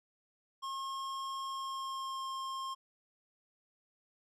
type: tone with pitch glide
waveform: square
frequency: 1077 to 1065.9 Hz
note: C6 to C6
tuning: +50 to +32 cents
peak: -38 dBFS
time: 0.62-2.75 s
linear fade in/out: 20 ms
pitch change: -18 cents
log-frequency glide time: 1.46-2.27 s
effects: low-pass 8000 Hz 12 dB/octave